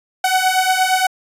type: beating tone pair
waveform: sawtooth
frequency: 744 / 752.6 Hz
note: F#5 / F#5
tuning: +9 / +29 cents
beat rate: 8.6 Hz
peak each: -13 dBFS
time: 0.24-1.07 s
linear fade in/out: 5 ms
effects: resampled to 32000 Hz